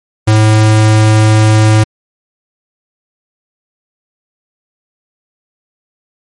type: tone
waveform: square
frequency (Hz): 108.4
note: A2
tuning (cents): -25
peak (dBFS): -5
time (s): 0.27-1.84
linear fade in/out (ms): 10
effects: MP3 48 kbps